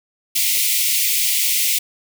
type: high-pass noise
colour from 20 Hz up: white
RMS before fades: -18 dBFS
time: 0.35-1.79 s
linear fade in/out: 10 ms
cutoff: 2000 Hz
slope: 96 dB/octave
effects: none